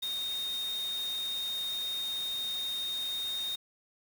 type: tone in noise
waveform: sine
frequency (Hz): 3697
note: A#7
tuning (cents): -15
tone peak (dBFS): -32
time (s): 0.02-3.56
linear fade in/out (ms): 10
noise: white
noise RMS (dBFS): -45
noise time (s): 0.02-3.56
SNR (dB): +10
effects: none